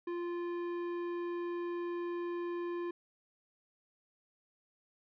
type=tone with tanh clipping; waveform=sine; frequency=347.3 Hz; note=F4; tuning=10 cents flat; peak=-37 dBFS; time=0.07-2.91 s; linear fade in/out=5 ms; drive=13 dB; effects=none